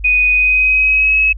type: tone with pitch glide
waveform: sine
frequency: 2489 to 2569 Hz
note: D#7 to E7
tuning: 0 to -45 cents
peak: -9 dBFS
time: 0.04-1.33 s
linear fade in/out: 10 ms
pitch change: +55 cents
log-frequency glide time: 0.32-1.18 s
effects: added 50 Hz sine -24 dBFS peak until 1.37 s